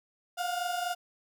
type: tone pair together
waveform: 35% pulse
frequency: 704 / 728 Hz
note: F5 / F#5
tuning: +14 / -28 cents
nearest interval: minor second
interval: 58 cents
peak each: -30 / -34 dBFS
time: 0.37-0.95 s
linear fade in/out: 20 ms
effects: none